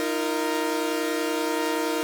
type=chord; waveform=sawtooth; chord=Eb suspended second; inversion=none; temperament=equal with one note detuned; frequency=311.1 / 341.6 / 466.2 Hz; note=Eb4 / F4 / Bb4; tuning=0 / -38 / 0 cents; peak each=-24 / -26 / -24 dBFS; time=0-2.03 s; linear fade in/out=0 ms; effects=none

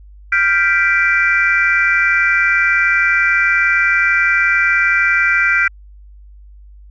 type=chord; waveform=sine; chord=G dominant seventh; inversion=third; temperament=equal; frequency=1396.9 / 1568 / 1975.5 / 2349 Hz; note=F6 / G6 / B6 / D7; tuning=0 / 0 / 0 / 0 cents; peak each=-16 dBFS; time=0.32-5.68 s; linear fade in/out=5 ms; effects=tanh soft clip ceiling -1 dBFS + added 50 Hz sine -37 dBFS peak until 6.9 s

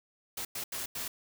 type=noise bursts at uneven times; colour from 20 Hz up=white; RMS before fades=-37 dBFS; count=4; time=0.37-0.45 / 0.55-0.64 / 0.72-0.86 / 0.95-1.08 s; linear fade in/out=5 ms; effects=none

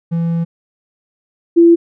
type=tone pair in turn; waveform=triangle / sine; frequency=167.5 / 338.3 Hz; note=E3 / E4; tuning=+28 / +45 cents; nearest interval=octave; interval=1217 cents; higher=second; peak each=-12 / -4 dBFS; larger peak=second; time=0.11-0.45 / 1.56-1.76 s; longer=first; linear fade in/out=20 ms; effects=none

